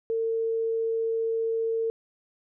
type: tone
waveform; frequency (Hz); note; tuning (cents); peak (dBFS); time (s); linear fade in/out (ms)
sine; 452.5; A4; +48; -24; 0.1-1.9; 0
effects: none